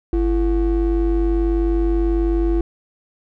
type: ring-modulated tone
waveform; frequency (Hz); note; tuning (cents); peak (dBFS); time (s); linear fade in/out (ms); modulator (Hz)
triangle; 193.3; G3; -24; -10; 0.13-2.61; 2; 144
effects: none